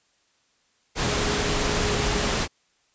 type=tone in noise; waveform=sine; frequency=415.3 Hz; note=G#4; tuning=in tune; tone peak=-31 dBFS; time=1.01-2.25 s; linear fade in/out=50 ms; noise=pink; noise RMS=-24 dBFS; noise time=0.95-2.48 s; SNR=-10 dB; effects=white hiss -66 dBFS RMS until 2.94 s + resampled to 16000 Hz